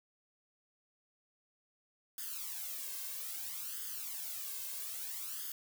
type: noise with flanger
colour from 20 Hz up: blue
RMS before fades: -42 dBFS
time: 2.18-5.52 s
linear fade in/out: 2 ms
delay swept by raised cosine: 0.61 to 1.91 ms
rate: 0.61 Hz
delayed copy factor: +0.85
effects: none